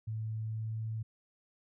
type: tone with pitch glide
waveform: sine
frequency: 110 to 110.83 Hz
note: A2 to A2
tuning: 0 to +13 cents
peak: -34 dBFS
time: 0.07-1.03 s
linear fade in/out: 10 ms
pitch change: +13 cents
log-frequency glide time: 0.43-0.83 s
effects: none